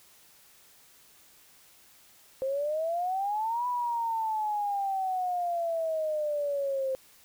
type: exponential two-way sweep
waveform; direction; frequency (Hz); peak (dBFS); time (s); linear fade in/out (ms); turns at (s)
sine; up then down; 523.3 to 991 to 523.3; -27; 2.42-6.95; 0; 3.67
effects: white hiss -58 dBFS RMS until 7.24 s